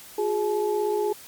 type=tone cluster; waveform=sine; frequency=360.2 / 416.7 / 858 Hz; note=F#4 / G#4 / A5; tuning=-46 / +6 / -44 cents; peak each=-29 / -23 / -30 dBFS; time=0.18-1.13 s; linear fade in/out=5 ms; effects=white hiss -45 dBFS RMS until 1.27 s + MP3 96 kbps